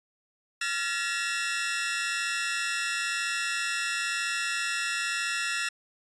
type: tone cluster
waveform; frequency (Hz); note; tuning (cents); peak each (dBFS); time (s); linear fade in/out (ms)
sawtooth; 1382 / 1717 / 1897 / 2663; F6 / A6 / A#6 / E7; -19 / -43 / +30 / +17; -30; 0.61-5.69; 5
effects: resampled to 22050 Hz